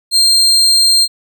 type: tone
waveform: 35% pulse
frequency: 4186 Hz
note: C8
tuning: in tune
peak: -6 dBFS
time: 0.11-1.08 s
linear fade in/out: 50 ms
effects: none